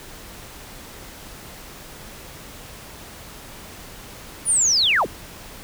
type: linear sweep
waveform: sine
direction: down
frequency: 9956 to 64 Hz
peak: -15 dBFS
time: 4.45-5.07 s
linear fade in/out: 50 ms
effects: pink hiss -40 dBFS RMS until 5.63 s